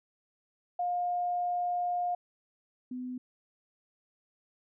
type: tone pair in turn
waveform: sine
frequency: 710 / 251.5 Hz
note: F5 / B3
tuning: +28 / +32 cents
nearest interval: octave + tritone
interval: 1796 cents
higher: first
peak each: -28 / -35 dBFS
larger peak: first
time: 0.79-2.15 / 2.91-3.18 s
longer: first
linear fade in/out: 5 ms
effects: none